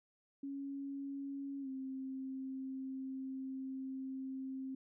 sine tone with pitch glide, 277.2 to 264.8 Hz, C#4 to C4, 0 to +21 cents, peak -40 dBFS, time 0.43-4.75 s, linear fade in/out 5 ms, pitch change -79 cents, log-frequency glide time 1.61-1.68 s, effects none

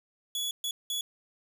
sawtooth tone bursts at uneven times, 3393 Hz, G#7, 36 cents sharp, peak -27 dBFS, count 3, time 0.35-0.51 / 0.64-0.71 / 0.9-1.01 s, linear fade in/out 2 ms, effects none

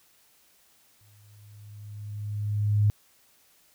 sine tone with exponential growth, 104.2 Hz, G#2, 6 cents sharp, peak -17 dBFS, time 1.01-2.9 s, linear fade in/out 0 ms, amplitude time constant 410 ms, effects white hiss -62 dBFS RMS until 3.74 s

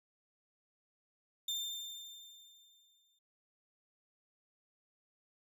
35% pulse tone with exponential decay, 3594 Hz, A7, 36 cents sharp, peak -32 dBFS, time 1.48-3.19 s, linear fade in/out 5 ms, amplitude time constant 370 ms, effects none

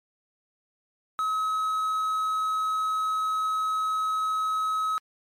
triangle tone with quantisation, 1280 Hz, D#6, 49 cents sharp, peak -22 dBFS, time 1.19-4.98 s, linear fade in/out 0 ms, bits 8, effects MP3 64 kbps

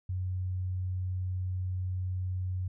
sine tone, 92.1 Hz, F#2, 7 cents flat, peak -30 dBFS, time 0.09-2.68 s, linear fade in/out 5 ms, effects none

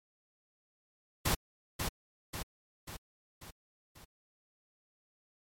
pink noise with echo, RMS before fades -29 dBFS, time 1.25-1.35 s, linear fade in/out 10 ms, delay 540 ms, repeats 5, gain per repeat -5 dB, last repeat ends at 4.05 s, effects MP3 64 kbps

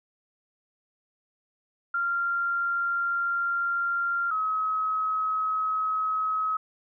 sine tone pair in turn, 1387 / 1277.7 Hz, F6 / D#6, -12 / +46 cents, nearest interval minor second, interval 142 cents, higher first, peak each -24 dBFS, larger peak neither, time 1.94-4.31 / 4.31-6.57 s, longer first, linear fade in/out 5 ms, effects none

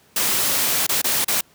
white noise with dropouts, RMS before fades -20 dBFS, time 0.16-1.41 s, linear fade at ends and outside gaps 5 ms, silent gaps 0.867-0.891 / 1.017-1.042 / 1.246-1.28 s, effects pink hiss -55 dBFS RMS until 1.54 s + high-pass 100 Hz 12 dB/octave

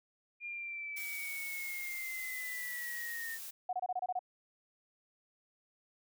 sine linear sweep, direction down, 2416 to 1818 Hz, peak -39 dBFS, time 0.4-3.39 s, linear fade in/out 50 ms
blue noise, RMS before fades -45 dBFS, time 0.96-3.51 s, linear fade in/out 10 ms
sine tone bursts, 732 Hz, F#5, 19 cents flat, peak -32 dBFS, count 8, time 3.69-4.192 s, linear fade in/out 5 ms, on 40 ms, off 26 ms
effects none

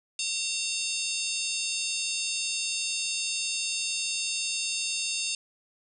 harmonic tone with a mistuned harmonic, 911 Hz, A#5, 40 cents flat, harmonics 3 / 4 / 5 / 6 / 7 / 8 / 9 / 10, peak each -34 / -35 / -36 / -37 / -37 / -38 / -39 / -39 dBFS, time 0.19-5.35 s, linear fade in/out 2 ms, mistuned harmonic 6, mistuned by -92 cents, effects none

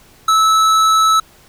sine tone with tanh clipping, 1305 Hz, E6, 18 cents flat, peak -11 dBFS, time 0.28-1.2 s, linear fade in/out 5 ms, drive 15 dB, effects pink hiss -47 dBFS RMS until 1.48 s

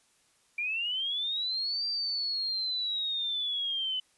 sine linear two-way sweep, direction up then down, 2349 to 4714 to 3005 Hz, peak -29 dBFS, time 0.58-4 s, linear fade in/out 5 ms, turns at 1.86 s, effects white hiss -67 dBFS RMS until 4.17 s + resampled to 24000 Hz

